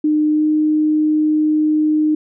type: tone with pitch glide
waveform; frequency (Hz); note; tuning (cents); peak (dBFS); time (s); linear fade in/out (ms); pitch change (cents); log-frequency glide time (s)
sine; 304 to 306.6; D#4 to D#4; -40 to -25; -12; 0.04-2.15; 5; +15; 0.32-0.44
effects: none

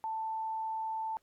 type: tone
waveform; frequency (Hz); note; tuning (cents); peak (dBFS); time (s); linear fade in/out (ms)
sine; 885; A5; +10; -33; 0.04-1.17; 0
effects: pink hiss -75 dBFS RMS until 1.22 s + AAC 64 kbps

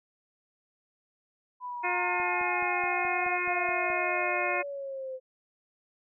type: exponential sweep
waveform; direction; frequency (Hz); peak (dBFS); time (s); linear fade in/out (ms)
sine; down; 1000 to 514; -34; 1.6-5.2; 50
type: harmonic tone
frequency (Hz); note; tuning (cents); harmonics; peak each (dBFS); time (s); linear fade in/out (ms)
356.9; F4; +38; 1 / 2 / 3 / 4 / 5 / 6 / 7; -36 / -33 / -35 / -37 / -37 / -33 / -33; 1.83-4.63; 20
type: click train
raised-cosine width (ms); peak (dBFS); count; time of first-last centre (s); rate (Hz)
2; -34; 9; 2.2-3.902; 4.7
effects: none

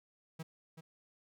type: tone with echo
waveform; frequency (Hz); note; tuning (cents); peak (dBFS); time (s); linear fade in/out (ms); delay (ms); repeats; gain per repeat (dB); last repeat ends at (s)
45% pulse; 161; E3; -41; -40; 0.39-0.43; 10; 380; 1; -9; 0.81
effects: none

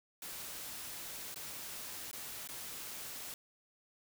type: noise with dropouts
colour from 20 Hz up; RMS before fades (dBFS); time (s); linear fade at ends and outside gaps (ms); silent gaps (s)
white; -45; 0.22-3.34; 2; 1.344-1.359 / 2.114-2.13 / 2.475-2.488
effects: none

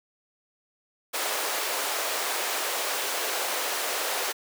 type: high-pass noise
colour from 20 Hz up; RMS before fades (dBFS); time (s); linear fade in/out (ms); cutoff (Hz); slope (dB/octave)
pink; -29; 1.13-4.33; 20; 450; 24
effects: none

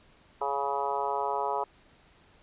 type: harmonic tone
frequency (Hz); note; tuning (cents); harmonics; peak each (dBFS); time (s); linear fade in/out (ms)
140; C#3; +18; 3 / 4 / 5 / 6 / 7 / 8 / 9; -35 / -37 / -35 / -33 / -32 / -41 / -39; 0.41-1.64; 5
effects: pink hiss -60 dBFS RMS until 2.42 s + resampled to 8000 Hz

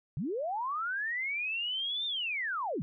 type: linear two-way sweep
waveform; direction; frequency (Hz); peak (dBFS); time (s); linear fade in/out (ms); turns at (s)
sine; up then down; 117.7 to 3642 to 117.7; -31; 0.17-2.82; 0; 2.06
effects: none

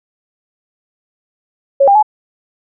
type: tone with pitch steps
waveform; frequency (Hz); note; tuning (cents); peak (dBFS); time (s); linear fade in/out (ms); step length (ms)
sine; 552 / 799 / 852; C#5 / G5 / G#5; -7 / +33 / +44; -5; 1.8-2.028; 10; 76
effects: none

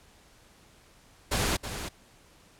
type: noise with echo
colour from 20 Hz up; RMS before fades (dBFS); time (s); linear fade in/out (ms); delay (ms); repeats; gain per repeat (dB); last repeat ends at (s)
pink; -27; 1.31-1.57; 10; 320; 1; -9; 1.89
effects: pink hiss -58 dBFS RMS until 2.59 s + low-pass 11000 Hz 12 dB/octave

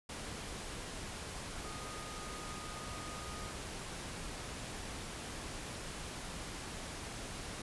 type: tone in noise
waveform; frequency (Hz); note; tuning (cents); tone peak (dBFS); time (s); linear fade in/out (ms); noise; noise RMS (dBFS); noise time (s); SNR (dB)
sine; 1237; D#6; -10; -49; 1.64-3.51; 5; pink; -44; 0.09-7.62; -8
effects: resampled to 24000 Hz

